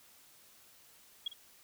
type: tone with echo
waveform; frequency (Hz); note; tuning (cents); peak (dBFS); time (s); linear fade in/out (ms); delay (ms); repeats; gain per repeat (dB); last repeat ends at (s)
sine; 3300; G#7; -12; -32; 1.26-1.28; 5; 53; 1; -13; 1.333
effects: white hiss -61 dBFS RMS until 1.63 s